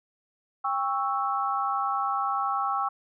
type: chord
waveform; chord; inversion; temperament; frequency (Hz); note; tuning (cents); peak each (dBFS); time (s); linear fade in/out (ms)
sine; C# diminished; second; equal with one note detuned; 797.2 / 1108.7 / 1318.5; G5 / C#6 / E6; +29 / 0 / 0; -29; 0.64-2.89; 10
effects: none